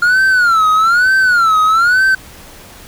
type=tone with vibrato; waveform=triangle; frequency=1398 Hz; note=F6; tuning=1 cent sharp; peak=-6 dBFS; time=0.02-2.15 s; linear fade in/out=5 ms; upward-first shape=sine; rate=1.1 Hz; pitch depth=180 cents each way; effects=pink hiss -37 dBFS RMS until 2.87 s